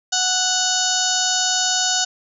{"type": "harmonic tone with a mistuned harmonic", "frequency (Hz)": 740, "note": "F#5", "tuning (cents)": 0, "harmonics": [1, 2, 4, 5, 6, 7, 8, 9, 10], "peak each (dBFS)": [-26, -26, -26, -26, -26, -26, -26, -26, -26], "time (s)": [0.12, 2.05], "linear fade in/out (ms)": 10, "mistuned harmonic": 10, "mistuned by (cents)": -58, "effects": []}